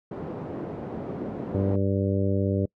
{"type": "band-pass noise", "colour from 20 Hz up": "pink", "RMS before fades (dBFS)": -34, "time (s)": [0.11, 1.76], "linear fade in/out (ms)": 5, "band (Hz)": [170, 520], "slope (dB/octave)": 12}
{"type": "harmonic tone", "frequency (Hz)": 98, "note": "G2", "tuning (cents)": 0, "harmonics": [1, 2, 3, 4, 5, 6], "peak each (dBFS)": [-25, -28, -30, -31, -32, -33], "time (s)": [1.54, 2.66], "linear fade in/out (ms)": 10}
{"effects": ["noise-tail reverb RT60 0.1 s tail -26 dB re dry"]}